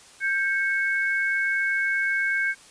sine tone pair together, 1578 / 2203 Hz, G6 / C#7, +11 / -11 cents, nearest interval tritone, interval 578 cents, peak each -23 / -26 dBFS, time 0.2-2.55 s, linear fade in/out 50 ms, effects white hiss -50 dBFS RMS until 2.7 s + resampled to 22050 Hz

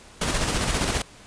pink noise with tremolo, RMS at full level -23 dBFS, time 0.21-1.02 s, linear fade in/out 5 ms, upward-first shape square, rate 15 Hz, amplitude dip 35%, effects pink hiss -48 dBFS RMS until 1.26 s + resampled to 22050 Hz

